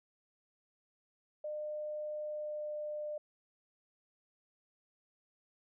sine tone with pitch glide, 604 to 600.5 Hz, D5 to D5, +48 to +38 cents, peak -37 dBFS, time 1.44-3.18 s, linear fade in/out 5 ms, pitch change -10 cents, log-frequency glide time 2.21-2.8 s, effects none

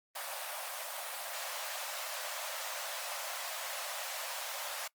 pink high-pass noise, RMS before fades -40 dBFS, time 0.15-4.88 s, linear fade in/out 10 ms, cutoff 540 Hz, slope 96 dB/octave, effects noise-tail reverb RT60 0.1 s tail -22 dB re dry + Opus 32 kbps

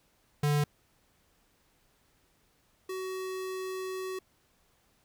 square tone pair in turn, 146.83 / 375.3 Hz, D3 / F#4, 0 / +25 cents, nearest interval octave + major third, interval 1625 cents, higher second, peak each -25 / -35 dBFS, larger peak first, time 0.43-0.64 / 2.89-4.19 s, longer second, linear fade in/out 5 ms, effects pink hiss -69 dBFS RMS until 5.04 s

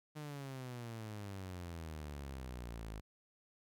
sawtooth exponential sweep, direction down, 153.7 to 51.91 Hz, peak -40 dBFS, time 0.15-3.01 s, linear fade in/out 20 ms, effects none

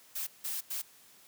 blue noise bursts at uneven times, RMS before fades -36 dBFS, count 3, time 0.15-0.27 / 0.44-0.61 / 0.7-0.82 s, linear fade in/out 10 ms, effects white hiss -59 dBFS RMS until 1.27 s + high-pass 100 Hz 12 dB/octave

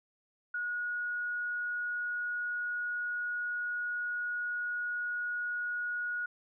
sine tone, 1451 Hz, F#6, 34 cents flat, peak -32 dBFS, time 0.54-6.26 s, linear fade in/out 5 ms, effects none

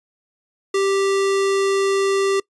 square tone, 392 Hz, G4, in tune, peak -17 dBFS, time 0.74-2.4 s, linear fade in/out 5 ms, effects noise-tail reverb RT60 0.1 s tail -23 dB re dry + resampled to 22050 Hz

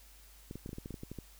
clicks, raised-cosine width 3 ms, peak -29 dBFS, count 12, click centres 0.511 / 0.556 / 0.661 / 0.692 / 0.731 / 0.784 / 0.859 / 0.907 / 0.942 / 1.034 / 1.116 / 1.187 s, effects added 50 Hz sine -57 dBFS peak until 1.39 s + white hiss -60 dBFS RMS until 1.39 s

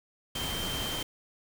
sine tone in noise, 3136 Hz, G7, in tune, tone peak -35 dBFS, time 0.35-1.03 s, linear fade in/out 5 ms, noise pink, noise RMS -35 dBFS, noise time 0.35-1.03 s, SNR -3 dB, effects none

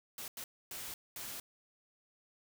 white noise bursts at uneven times, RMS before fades -44 dBFS, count 4, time 0.18-0.28 / 0.37-0.44 / 0.71-0.94 / 1.16-1.4 s, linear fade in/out 2 ms, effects none

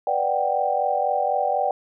sine chord, G major seventh, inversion first, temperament equal, 493.9 / 587.3 / 740 / 784 Hz, B4 / D5 / F#5 / G5, 0 / 0 / 0 / 0 cents, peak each -29 / -25 / -25 / -23 dBFS, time 0.07-1.71 s, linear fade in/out 2 ms, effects none

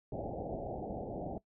white low-pass noise, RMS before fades -40 dBFS, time 0.12-1.38 s, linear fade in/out 2 ms, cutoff 790 Hz, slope 96 dB/octave, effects noise-tail reverb RT60 0.1 s tail -20 dB re dry

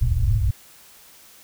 white low-pass noise, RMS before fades -19 dBFS, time 0.01-0.51 s, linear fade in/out 10 ms, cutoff 120 Hz, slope 96 dB/octave, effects white hiss -49 dBFS RMS until 1.43 s

